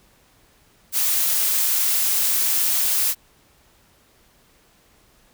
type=noise; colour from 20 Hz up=blue; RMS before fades=-20 dBFS; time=0.92-3.15 s; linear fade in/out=50 ms; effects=pink hiss -57 dBFS RMS until 5.33 s